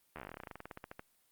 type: slowing click train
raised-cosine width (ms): 0.5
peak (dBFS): -29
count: 24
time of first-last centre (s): 0.16-0.994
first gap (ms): 12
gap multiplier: 1.09
effects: white hiss -72 dBFS RMS until 1.31 s + Opus 32 kbps